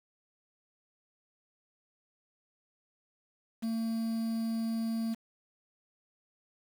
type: tone with quantisation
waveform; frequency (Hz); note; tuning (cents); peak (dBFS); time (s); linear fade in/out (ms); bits
triangle; 226.1; A3; +47; -28; 3.62-5.15; 20; 8
effects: none